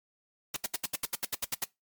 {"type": "noise bursts", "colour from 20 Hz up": "white", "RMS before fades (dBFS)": -31, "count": 12, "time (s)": [0.54, 1.643], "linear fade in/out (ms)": 5, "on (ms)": 25, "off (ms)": 73, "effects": ["noise-tail reverb RT60 0.2 s tail -22 dB re dry", "MP3 96 kbps"]}